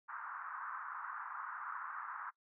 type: band-pass noise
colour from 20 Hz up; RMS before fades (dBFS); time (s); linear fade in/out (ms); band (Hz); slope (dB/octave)
white; -45; 0.08-2.31; 20; 980 to 1500; 48
effects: noise-tail reverb RT60 0.1 s tail -22 dB re dry